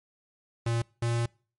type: tone pair in turn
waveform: square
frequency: 116.54 / 117.49 Hz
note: A#2 / A#2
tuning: 0 / +14 cents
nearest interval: unison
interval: 14 cents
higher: second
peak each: -26 dBFS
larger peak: neither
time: 0.66-0.82 / 1.02-1.26 s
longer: second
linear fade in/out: 5 ms
effects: noise-tail reverb RT60 0.4 s tail -25 dB re dry + MP3 48 kbps